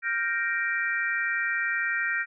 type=chord; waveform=sine; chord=G minor seventh; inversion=third; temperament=equal; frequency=1396.9 / 1568 / 1864.7 / 2349 Hz; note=F6 / G6 / Bb6 / D7; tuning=0 / 0 / 0 / 0 cents; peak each=-32 / -30 / -28 / -33 dBFS; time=0.02-2.26 s; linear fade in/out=50 ms; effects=none